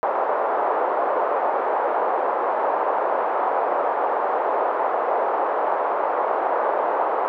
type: band-pass noise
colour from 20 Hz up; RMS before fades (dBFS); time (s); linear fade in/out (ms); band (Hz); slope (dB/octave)
white; -22; 0.03-7.28; 0; 460 to 990; 24
effects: none